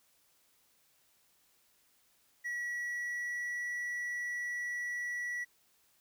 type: tone with pitch glide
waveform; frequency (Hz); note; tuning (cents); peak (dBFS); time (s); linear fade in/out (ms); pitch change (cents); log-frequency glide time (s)
triangle; 1930 to 1943.4; B6 to B6; -40 to -28; -33; 2.44-5.45; 20; +12; 2.54-3.72
effects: white hiss -70 dBFS RMS until 6 s